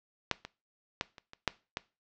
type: clicks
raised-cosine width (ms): 0.2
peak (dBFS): -9 / -23 / -12 / -30 / -29 / -8 / -15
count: 7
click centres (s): 0.313 / 0.45 / 1.011 / 1.182 / 1.334 / 1.477 / 1.771
effects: noise-tail reverb RT60 0.3 s tail -20 dB re dry + low-pass 5000 Hz 12 dB/octave